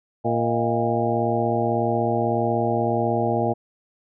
harmonic tone with a mistuned harmonic, 116.3 Hz, A#2, 4 cents flat, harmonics 1 / 2 / 3 / 4 / 5 / 6 / 7, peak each -27 / -27 / -27 / -27 / -27 / -27 / -27 dBFS, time 0.24-3.54 s, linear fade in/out 20 ms, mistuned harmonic 5, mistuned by +100 cents, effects none

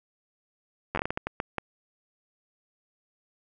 slowing click train, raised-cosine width 0.5 ms, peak -13 dBFS, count 11, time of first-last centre 0.95-1.583 s, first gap 10 ms, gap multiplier 1.38, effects none

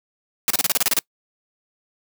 white noise bursts, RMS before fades -18 dBFS, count 10, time 0.48-0.989 s, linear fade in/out 0 ms, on 23 ms, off 31 ms, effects noise-tail reverb RT60 0.1 s tail -25 dB re dry + high-pass 150 Hz 12 dB/octave

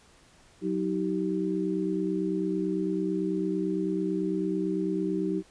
sine tone cluster, 185 / 317.2 / 386.2 Hz, F#3 / D#4 / G4, 0 / +33 / -26 cents, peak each -31 / -29 / -31 dBFS, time 0.61-5.43 s, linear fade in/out 50 ms, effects pink hiss -58 dBFS RMS until 5.5 s + resampled to 22050 Hz

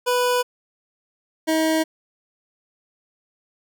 25% pulse tone pair in turn, 493.9 / 318.2 Hz, B4 / D#4, 0 / +39 cents, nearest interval minor sixth, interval 761 cents, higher first, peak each -14 dBFS, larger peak neither, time 0.06-0.43 / 1.47-1.84 s, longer neither, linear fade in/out 20 ms, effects none

